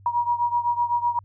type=beating tone pair; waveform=sine; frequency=954 / 961.9 Hz; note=A#5 / B5; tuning=+40 / -46 cents; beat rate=7.9 Hz; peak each=-22 / -25 dBFS; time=0.06-1.19 s; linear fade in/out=2 ms; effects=added 98 Hz sine -47 dBFS peak until 1.24 s